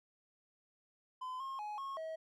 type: tone with pitch steps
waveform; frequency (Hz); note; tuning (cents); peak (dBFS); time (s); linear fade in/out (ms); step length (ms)
triangle; 1020 / 1073 / 840 / 1089 / 641; C6 / C6 / G#5 / C#6 / E5; -44 / +43 / +19 / -31 / -49; -38; 1.21-2.16; 10; 190
effects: none